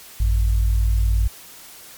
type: tone pair together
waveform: sine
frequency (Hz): 54.27 / 93.8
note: A1 / F#2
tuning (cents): -23 / +24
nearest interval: major sixth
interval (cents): 947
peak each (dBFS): -15 / -24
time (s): 0.2-1.28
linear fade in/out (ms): 5
effects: white hiss -42 dBFS RMS until 1.97 s + MP3 96 kbps